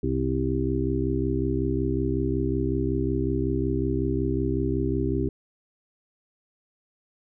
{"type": "harmonic tone", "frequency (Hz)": 65.41, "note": "C2", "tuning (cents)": 0, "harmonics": [1, 2, 4, 5, 6], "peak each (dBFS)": [-29, -29, -29, -29, -29], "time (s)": [0.03, 5.29], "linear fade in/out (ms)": 5, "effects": []}